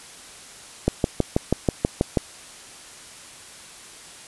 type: click train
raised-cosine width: 2 ms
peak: -4 dBFS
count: 9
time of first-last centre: 0.88-2.172 s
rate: 6.19 Hz
effects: white hiss -43 dBFS RMS until 4.27 s + resampled to 24000 Hz